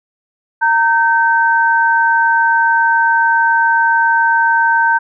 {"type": "tone pair together", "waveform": "sine", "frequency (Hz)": [920, 1547.2], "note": ["A#5", "G6"], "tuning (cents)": [-23, -23], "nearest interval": "major sixth", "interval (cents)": 900, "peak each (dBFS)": -12, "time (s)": [0.61, 4.99], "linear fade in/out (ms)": 20, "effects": []}